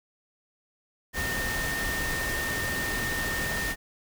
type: tone in noise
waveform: sine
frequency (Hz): 1826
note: A#6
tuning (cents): -36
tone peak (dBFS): -30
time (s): 1.13-3.76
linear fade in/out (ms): 50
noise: pink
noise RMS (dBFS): -32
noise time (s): 1.13-3.76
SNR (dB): -1
effects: none